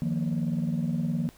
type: chord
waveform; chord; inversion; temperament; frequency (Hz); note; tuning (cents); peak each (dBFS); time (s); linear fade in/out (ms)
sine; Eb suspended second; none; just; 155.56 / 175.01 / 233.3; Eb3 / F3 / Bb3; 0 / +4 / +2; -28; 0.02-1.29; 0
effects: tanh soft clip ceiling -21 dBFS + pink hiss -56 dBFS RMS until 1.37 s